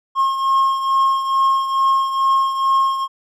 triangle beating tone pair, 1076 / 1078.3 Hz, C6 / C#6, +48 / -48 cents, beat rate 2.3 Hz, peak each -13 / -20 dBFS, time 0.15-3.08 s, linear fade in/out 50 ms, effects none

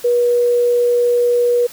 sine tone, 483.1 Hz, B4, 38 cents flat, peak -11 dBFS, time 0.04-1.67 s, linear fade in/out 10 ms, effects white hiss -38 dBFS RMS until 1.72 s

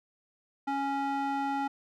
square tone with band-pass filter, 277.2 Hz, C#4, in tune, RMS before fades -31 dBFS, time 0.67-1.68 s, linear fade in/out 10 ms, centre 850 Hz, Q 1.5, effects none

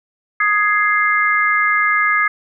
sine chord, Ab major, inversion second, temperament equal with one note detuned, 1244.5 / 1668.9 / 2093 Hz, Eb6 / Ab6 / C7, 0 / +8 / 0 cents, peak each -17 dBFS, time 0.4-2.28 s, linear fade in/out 5 ms, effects none

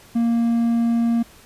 triangle tone, 232.9 Hz, A#3, 1 cent flat, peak -14 dBFS, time 0.15-1.23 s, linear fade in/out 10 ms, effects pink hiss -48 dBFS RMS until 1.45 s + resampled to 32000 Hz

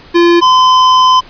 square tone pair in turn, 343.9 / 1023.4 Hz, F4 / C6, -27 / -39 cents, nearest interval octave + perfect fifth, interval 1888 cents, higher second, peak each -5 dBFS, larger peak neither, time 0.14-0.41 / 0.41-1.21 s, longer second, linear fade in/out 20 ms, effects pink hiss -37 dBFS RMS until 1.29 s + resampled to 11025 Hz

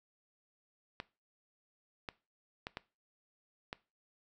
clicks, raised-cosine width 0.3 ms, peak -23 dBFS, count 5, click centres 1.001 / 2.088 / 2.669 / 2.771 / 3.729 s, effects noise-tail reverb RT60 0.3 s tail -20 dB re dry

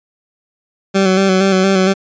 20% pulse tone with vibrato, 190.9 Hz, G3, 46 cents flat, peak -5 dBFS, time 0.94-1.94 s, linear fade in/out 20 ms, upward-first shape square, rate 4.3 Hz, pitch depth 31 cents each way, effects resampled to 16000 Hz

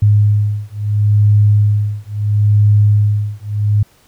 sine beating tone pair, 103.83 / 104.57 Hz, G#2 / G#2, 0 / +12 cents, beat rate 0.74 Hz, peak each -12 dBFS, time 0.02-3.83 s, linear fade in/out 5 ms, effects pink hiss -51 dBFS RMS until 4.07 s

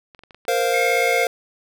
clicks, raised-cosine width 0.3 ms, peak -28 dBFS, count 9, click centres 0.148 / 0.192 / 0.236 / 0.308 / 0.346 / 0.452 / 0.483 / 0.522 / 0.614 s
square chord, Bb suspended second, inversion none, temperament equal, 466.2 / 523.3 / 698.5 Hz, Bb4 / C5 / F5, 0 / 0 / 0 cents, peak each -23 dBFS, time 0.48-1.27 s, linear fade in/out 2 ms
sine tone, 2153 Hz, C7, 49 cents sharp, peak -21 dBFS, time 0.73-1.25 s, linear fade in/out 10 ms
effects none

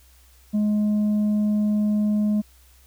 sine tone with tanh clipping, 210 Hz, G#3, 19 cents sharp, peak -19 dBFS, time 0.53-2.42 s, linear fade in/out 20 ms, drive 3 dB, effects added 63 Hz sine -52 dBFS peak until 2.86 s + white hiss -57 dBFS RMS until 2.86 s

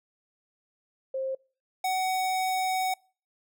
sine / square tone pair in turn, 530 / 749.5 Hz, C5 / F#5, +22 / +22 cents, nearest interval tritone, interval 600 cents, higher second, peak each -28 / -26 dBFS, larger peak second, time 1.14-1.35 / 1.84-2.94 s, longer second, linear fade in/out 5 ms, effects noise-tail reverb RT60 0.4 s tail -26 dB re dry

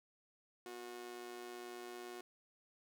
sawtooth tone with amplitude modulation, 363 Hz, F#4, 33 cents flat, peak -40 dBFS, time 0.66-2.21 s, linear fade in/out 2 ms, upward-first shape sine, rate 118 Hz, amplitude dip 70%, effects 13-bit

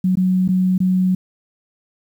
sine tone with dropouts, 185 Hz, F#3, in tune, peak -13 dBFS, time 0.04-1.15 s, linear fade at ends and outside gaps 5 ms, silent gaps 0.155-0.171 / 0.479-0.488 / 0.78-0.802 s, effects 8-bit

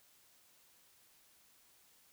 silence, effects white hiss -67 dBFS RMS until 2.12 s

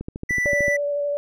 click train, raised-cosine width 3 ms, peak -17 dBFS, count 10, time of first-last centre 0.01-0.682 s, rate 13.4 Hz
triangle tone, 1975.5 Hz, B6, in tune, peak -18 dBFS, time 0.29-0.77 s, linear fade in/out 10 ms
sine tone with vibrato, 577 Hz, D5, 31 cents flat, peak -21 dBFS, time 0.46-1.17 s, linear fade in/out 0 ms, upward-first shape square, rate 12 Hz, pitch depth 10 cents each way
effects none

